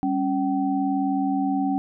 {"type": "tone cluster", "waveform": "sine", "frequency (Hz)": [197.1, 276, 767], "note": ["G3", "C#4", "G5"], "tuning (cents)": [10, -7, -38], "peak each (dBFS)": [-29, -22, -27], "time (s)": [0.03, 1.78], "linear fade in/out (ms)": 0, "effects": []}